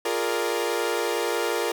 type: chord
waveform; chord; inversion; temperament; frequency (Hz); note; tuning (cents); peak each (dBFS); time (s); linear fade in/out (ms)
sawtooth; Bb dominant seventh; second; equal; 349.2 / 415.3 / 466.2 / 587.3; F4 / Ab4 / Bb4 / D5; 0 / 0 / 0 / 0; -26 / -26 / -23 / -29; 0.05-1.72; 5
effects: none